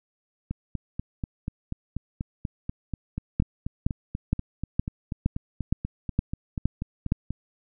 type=two click trains; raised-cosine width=5 ms; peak=-17 / -9 dBFS; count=29 / 9; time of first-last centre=0.51-7.306 / 3.4-7.121 s; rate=4.12 / 2.15 Hz; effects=none